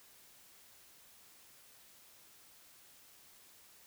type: silence
effects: white hiss -61 dBFS RMS until 3.86 s